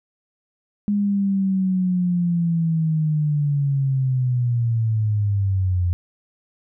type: linear sweep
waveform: sine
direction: down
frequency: 206.2 to 86.8 Hz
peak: -17 dBFS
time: 0.88-5.93 s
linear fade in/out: 0 ms
effects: none